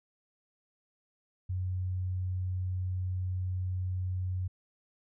sine tone, 92 Hz, F#2, 9 cents flat, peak -30 dBFS, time 1.49-4.48 s, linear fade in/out 10 ms, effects none

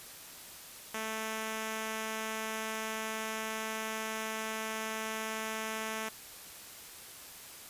5% pulse tone, 219.9 Hz, A3, 1 cent flat, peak -24 dBFS, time 0.94-6.09 s, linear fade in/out 5 ms, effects white hiss -49 dBFS RMS until 7.69 s + resampled to 32000 Hz

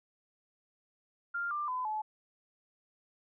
sine tone with pitch steps, 1396.9 / 1188.3 / 1010.8 / 859.9 Hz, F6 / D6 / B5 / A5, 0 / +20 / +40 / -40 cents, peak -32 dBFS, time 1.34-2.02 s, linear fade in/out 10 ms, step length 170 ms, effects none

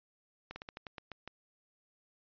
slowing click train, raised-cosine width 0.3 ms, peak -27 dBFS, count 9, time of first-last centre 0.51-1.276 s, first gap 50 ms, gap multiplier 1.18, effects resampled to 11025 Hz

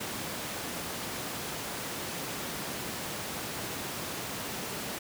pink high-pass noise, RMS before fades -37 dBFS, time 0-4.99 s, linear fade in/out 10 ms, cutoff 130 Hz, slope 12 dB/octave, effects none

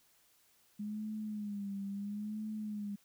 sine tone with vibrato, 206.4 Hz, G#3, 10 cents flat, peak -37 dBFS, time 0.79-2.96 s, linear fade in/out 10 ms, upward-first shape sine, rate 0.74 Hz, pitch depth 75 cents each way, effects white hiss -69 dBFS RMS until 3.04 s

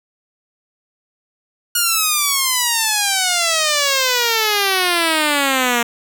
5% pulse exponential sweep, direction down, 1443 to 233.1 Hz, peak -3 dBFS, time 1.75-5.83 s, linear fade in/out 5 ms, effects none

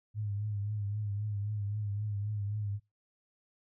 sine tone with vibrato, 103.6 Hz, G#2, 4 cents flat, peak -32 dBFS, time 0.14-2.8 s, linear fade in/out 50 ms, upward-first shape triangle, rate 3.8 Hz, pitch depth 65 cents each way, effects noise-tail reverb RT60 0.2 s tail -21 dB re dry

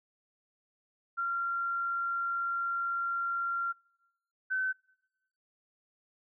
sine tone pair in turn, 1379 / 1524.4 Hz, F6 / G6, -22 / -49 cents, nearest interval major second, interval 173 cents, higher second, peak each -29 / -28 dBFS, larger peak second, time 1.17-3.73 / 4.5-4.73 s, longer first, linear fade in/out 20 ms, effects noise-tail reverb RT60 1.0 s tail -26 dB re dry

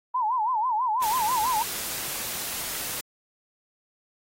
sine tone with vibrato, 936 Hz, A#5, 7 cents sharp, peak -22 dBFS, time 0.14-1.63 s, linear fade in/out 10 ms, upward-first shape sine, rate 6.1 Hz, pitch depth 180 cents each way
clicks, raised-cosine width 0.3 ms, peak -24 dBFS, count 5, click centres 1.019 / 2.115 / 2.159 / 2.206 / 2.354 s
white noise, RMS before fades -32 dBFS, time 1.02-3.01 s, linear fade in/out 5 ms
effects AAC 48 kbps

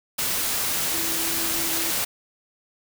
sine tone in noise, 330.6 Hz, E4, 5 cents sharp, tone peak -34 dBFS, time 0.93-1.91 s, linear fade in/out 10 ms, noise white, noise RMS -25 dBFS, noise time 0.18-2.05 s, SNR -12 dB, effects none

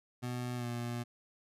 25% pulse tone with pitch glide, 123.47 to 119.82 Hz, B2 to A#2, 0 to +48 cents, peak -32 dBFS, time 0.22-1.04 s, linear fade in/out 20 ms, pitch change -52 cents, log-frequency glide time 0.56-0.66 s, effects resampled to 32000 Hz

